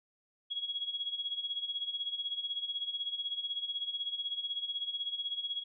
sine tone with tremolo, 3322 Hz, G#7, in tune, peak -31 dBFS, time 0.5-5.64 s, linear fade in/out 20 ms, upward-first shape sine, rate 16 Hz, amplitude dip 75%, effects none

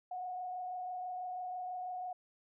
sine tone with frequency modulation, 730 Hz, F#5, 24 cents flat, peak -38 dBFS, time 0.11-2.13 s, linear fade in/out 5 ms, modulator 26.1 Hz, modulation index 0.54, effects none

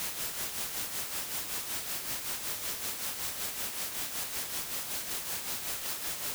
white noise with tremolo, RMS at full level -34 dBFS, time 0-6.34 s, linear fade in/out 0 ms, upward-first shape sine, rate 5.3 Hz, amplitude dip 50%, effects none

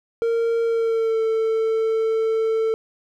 triangle tone with pitch glide, 460.9 to 445.5 Hz, A#4 to A4, -20 to +22 cents, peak -16 dBFS, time 0.22-2.74 s, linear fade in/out 0 ms, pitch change -58 cents, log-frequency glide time 0.63-1.22 s, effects none

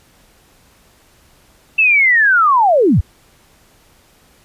sine linear sweep, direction down, 2681 to 51.91 Hz, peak -8 dBFS, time 1.78-3.01 s, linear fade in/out 10 ms, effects pink hiss -51 dBFS RMS until 4.44 s + resampled to 32000 Hz

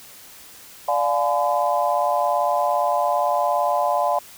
sine chord, D diminished seventh, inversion none, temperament just, 587.3 / 704.8 / 845.8 / 1014.9 Hz, D5 / F5 / Ab5 / Cb6, 0 / +16 / +31 / +47 cents, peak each -23 / -22 / -24 / -24 dBFS, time 0.88-4.19 s, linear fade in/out 5 ms, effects white hiss -44 dBFS RMS until 4.37 s

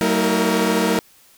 sawtooth tone cluster, 188.9 / 226.5 / 320.5 / 466.8 Hz, F#3 / A#3 / E4 / A#4, +36 / -50 / -49 / +2 cents, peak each -18 dBFS, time 0.01-0.99 s, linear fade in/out 0 ms, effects white hiss -52 dBFS RMS until 1.37 s

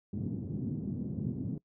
white band-pass noise, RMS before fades -36 dBFS, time 0.13-1.58 s, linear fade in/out 2 ms, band 100 to 250 Hz, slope 24 dB/octave, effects noise-tail reverb RT60 0.1 s tail -23 dB re dry

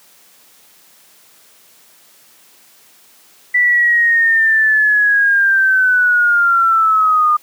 sine linear sweep, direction down, 1975.5 to 1210 Hz, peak -9 dBFS, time 3.54-7.37 s, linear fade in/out 10 ms, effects white hiss -48 dBFS RMS until 7.42 s + high-pass 150 Hz 12 dB/octave

